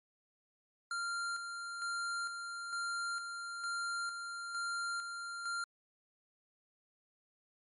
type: tone with tremolo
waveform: square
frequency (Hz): 1389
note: F6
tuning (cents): -10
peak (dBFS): -36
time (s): 0.91-5.64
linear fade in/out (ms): 2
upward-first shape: square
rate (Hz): 1.1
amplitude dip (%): 45
effects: MP3 48 kbps